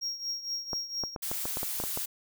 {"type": "tone with tremolo", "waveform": "triangle", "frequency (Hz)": 5588, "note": "F8", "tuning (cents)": 0, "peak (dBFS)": -28, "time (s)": [0.01, 1.16], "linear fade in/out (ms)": 20, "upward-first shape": "triangle", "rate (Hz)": 4.3, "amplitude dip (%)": 80}
{"type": "clicks", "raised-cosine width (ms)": 1, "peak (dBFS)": -21, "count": 10, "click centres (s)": [0.732, 1.037, 1.162, 1.315, 1.455, 1.571, 1.631, 1.801, 1.838, 1.974]}
{"type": "noise", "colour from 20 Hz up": "blue", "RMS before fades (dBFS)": -34, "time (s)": [1.22, 2.06], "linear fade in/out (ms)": 10}
{"effects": []}